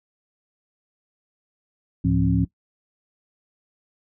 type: tone cluster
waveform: sine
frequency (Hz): 69 / 106.5 / 172.5 / 270.2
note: C#2 / G#2 / F3 / C#4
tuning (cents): -7 / +44 / -21 / -44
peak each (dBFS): -27 / -22 / -21 / -23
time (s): 2.04-2.45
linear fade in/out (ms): 10
effects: noise-tail reverb RT60 0.1 s tail -19 dB re dry